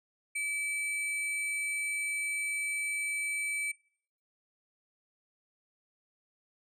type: tone pair together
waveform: sine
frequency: 2304 / 8699 Hz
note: D7 / C#9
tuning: -34 / -34 cents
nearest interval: octave + major seventh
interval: 2300 cents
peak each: -30 / -35 dBFS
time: 0.35-3.72 s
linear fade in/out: 10 ms
effects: noise-tail reverb RT60 0.6 s tail -26 dB re dry + tanh soft clip ceiling -28 dBFS